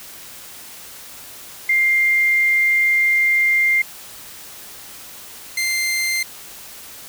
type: tone pair in turn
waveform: sine / sawtooth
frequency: 2100 / 2091 Hz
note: C7 / C7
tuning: +6 / -2 cents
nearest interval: unison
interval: 8 cents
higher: first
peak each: -13 / -15 dBFS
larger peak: first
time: 1.69-3.82 / 5.57-6.23 s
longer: first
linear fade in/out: 5 ms
effects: white hiss -38 dBFS RMS until 7.08 s